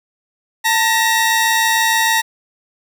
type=tone pair together; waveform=sawtooth; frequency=896 / 1898.6 Hz; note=A5 / A#6; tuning=+31 / +31 cents; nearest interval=octave + minor second; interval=1300 cents; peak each=-12 dBFS; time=0.64-2.22 s; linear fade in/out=20 ms; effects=none